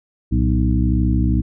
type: harmonic tone with a mistuned harmonic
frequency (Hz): 62.2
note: B1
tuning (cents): +13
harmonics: 1 / 2 / 3 / 4 / 5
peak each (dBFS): -17 / -20 / -22 / -23 / -24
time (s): 0.31-1.42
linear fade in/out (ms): 20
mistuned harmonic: 2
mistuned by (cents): -140
effects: none